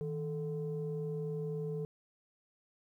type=tone pair together; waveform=sine; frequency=158.2 / 438 Hz; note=D#3 / A4; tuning=+29 / -8 cents; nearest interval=octave + tritone; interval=1763 cents; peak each=-36 / -37 dBFS; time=0.01-1.85 s; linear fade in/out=0 ms; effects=tanh soft clip ceiling -29 dBFS + 12-bit